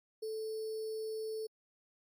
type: tone with sample-and-hold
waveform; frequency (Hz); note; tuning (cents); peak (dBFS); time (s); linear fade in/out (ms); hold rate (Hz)
sine; 437.9; A4; -8; -36; 0.22-1.47; 10; 4900
effects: MP3 64 kbps